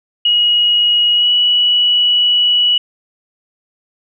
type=tone with pitch glide; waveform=sine; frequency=2898 to 2938 Hz; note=F#7 to F#7; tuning=-37 to -13 cents; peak=-9 dBFS; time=0.25-2.78 s; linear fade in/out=5 ms; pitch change=+24 cents; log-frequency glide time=1.15-1.3 s; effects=none